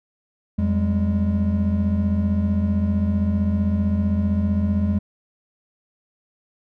triangle tone cluster, 85.5 / 190.8 / 206.3 Hz, F2 / G3 / G#3, -36 / -47 / -11 cents, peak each -19 / -25 / -19 dBFS, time 0.58-4.99 s, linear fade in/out 10 ms, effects none

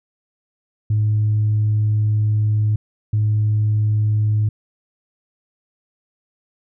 sine tone pair in turn, 106.6 / 106.6 Hz, G#2 / G#2, +46 / +46 cents, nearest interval unison, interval 0 cents, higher neither, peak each -13 dBFS, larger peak neither, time 0.9-2.76 / 3.13-4.49 s, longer first, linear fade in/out 5 ms, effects tanh soft clip ceiling -11 dBFS

